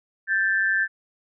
sine tone pair together, 1566 / 1757.8 Hz, G6 / A6, -2 / -2 cents, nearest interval major second, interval 200 cents, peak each -22 dBFS, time 0.27-0.88 s, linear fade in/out 50 ms, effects none

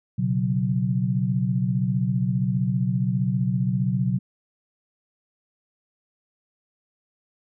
sine chord, B suspended second, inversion none, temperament equal, 123.47 / 138.59 / 185 Hz, B2 / C#3 / F#3, 0 / 0 / 0 cents, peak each -24 / -26 / -24 dBFS, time 0.18-4.19 s, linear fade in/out 10 ms, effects none

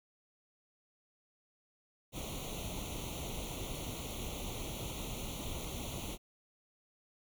pink noise with comb filter, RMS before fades -41 dBFS, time 2.12-6.18 s, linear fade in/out 50 ms, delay 0.3 ms, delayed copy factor +0.95, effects none

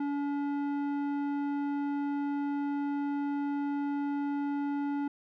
square tone with low-pass filter, 285.3 Hz, C#4, 50 cents sharp, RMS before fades -32 dBFS, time 0-5.08 s, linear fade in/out 5 ms, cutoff 1200 Hz, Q 0.73, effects none

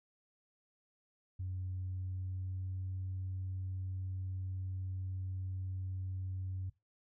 sine tone with pitch glide, 92.5 to 93.63 Hz, F#2 to F#2, 0 to +21 cents, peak -36 dBFS, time 1.39-6.7 s, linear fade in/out 10 ms, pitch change +21 cents, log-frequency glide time 1.77-2.91 s, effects noise-tail reverb RT60 0.2 s tail -18 dB re dry + tanh soft clip ceiling -33 dBFS

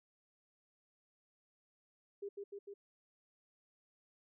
sine tone with echo, 401.9 Hz, G4, 43 cents sharp, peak -40 dBFS, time 2.22-2.29 s, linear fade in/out 10 ms, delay 150 ms, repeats 3, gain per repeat -2 dB, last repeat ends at 2.74 s, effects none

